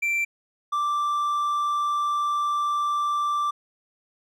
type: tone pair in turn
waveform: triangle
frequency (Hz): 2349 / 1174.5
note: D7 / D6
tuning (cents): 0 / 0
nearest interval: octave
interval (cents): 1200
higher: first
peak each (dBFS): -20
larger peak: neither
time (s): 0.02-0.25 / 0.72-3.51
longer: second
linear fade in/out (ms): 10
effects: none